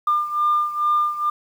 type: beating tone pair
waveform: sine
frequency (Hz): 1200 / 1202.3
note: D6 / D6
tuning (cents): +37 / +40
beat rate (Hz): 2.3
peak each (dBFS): -18 / -22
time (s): 0.07-1.3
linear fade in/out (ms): 5
effects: tanh soft clip ceiling -11 dBFS + 8-bit